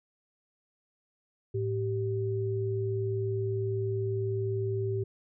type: tone pair together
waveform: sine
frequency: 108.99 / 388.4 Hz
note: A2 / G4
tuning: -16 / -16 cents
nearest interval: octave + minor seventh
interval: 2200 cents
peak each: -30 / -31 dBFS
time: 1.54-5.04 s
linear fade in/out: 10 ms
effects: none